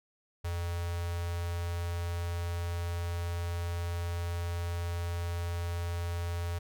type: tone with notch filter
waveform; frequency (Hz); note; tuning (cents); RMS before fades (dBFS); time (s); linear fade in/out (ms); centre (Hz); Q
square; 86.2; F2; -22; -34; 0.44-6.59; 10; 270; 1.7
effects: none